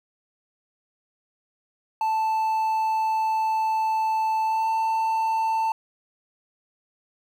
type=tone with pitch glide; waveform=triangle; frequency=880 to 890.7 Hz; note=A5 to A5; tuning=0 to +21 cents; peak=-19 dBFS; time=2.01-5.72 s; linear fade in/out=2 ms; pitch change=+21 cents; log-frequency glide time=4.45-4.68 s; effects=9-bit